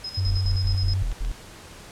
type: tone with tremolo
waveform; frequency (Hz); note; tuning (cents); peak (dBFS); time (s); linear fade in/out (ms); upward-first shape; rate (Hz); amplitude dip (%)
sine; 5100; D#8; +42; -29; 0.04-0.94; 5; square; 9.5; 70
type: tone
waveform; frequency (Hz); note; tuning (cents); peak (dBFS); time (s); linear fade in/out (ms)
sine; 94.2; F#2; +32; -21; 0.17-1.03; 10
type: tone bursts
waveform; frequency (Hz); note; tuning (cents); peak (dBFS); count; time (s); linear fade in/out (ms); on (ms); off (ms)
triangle; 40.06; E1; -49; -21; 6; 0.26-1.315; 0; 110; 79
type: clicks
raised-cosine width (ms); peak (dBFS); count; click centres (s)
0.2; -24; 2; 1.117 / 1.249
effects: pink hiss -44 dBFS RMS until 1.91 s + low-pass 10000 Hz 12 dB/octave